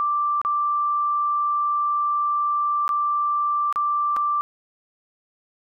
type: tone with dropouts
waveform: sine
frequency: 1176 Hz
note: D6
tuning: 2 cents sharp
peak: -19 dBFS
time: 0-4.41 s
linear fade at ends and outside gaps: 0 ms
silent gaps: 0.415-0.449 / 2.879-2.891 / 3.726-3.759 / 4.164-4.168 s
effects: none